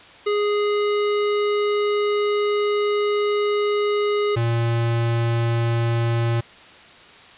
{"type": "tone pair in turn", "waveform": "square", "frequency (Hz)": [414.5, 116.56], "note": ["G#4", "A#2"], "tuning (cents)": [-3, 0], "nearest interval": "octave + minor seventh", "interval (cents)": 2197, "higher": "first", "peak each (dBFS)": -19, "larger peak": "neither", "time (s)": [[0.26, 4.36], [4.36, 6.41]], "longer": "first", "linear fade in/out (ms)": 10, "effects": ["white hiss -45 dBFS RMS until 7.37 s", "resampled to 8000 Hz"]}